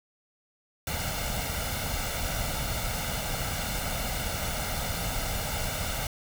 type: noise with comb filter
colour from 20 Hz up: pink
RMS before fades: -31 dBFS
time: 0.87-6.07 s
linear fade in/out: 2 ms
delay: 1.4 ms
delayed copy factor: +0.65
effects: none